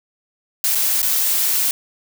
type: noise with dropouts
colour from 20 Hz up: blue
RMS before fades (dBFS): -18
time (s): 0.64-1.71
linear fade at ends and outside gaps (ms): 1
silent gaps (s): 0.75-0.754 / 1.018-1.028
effects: none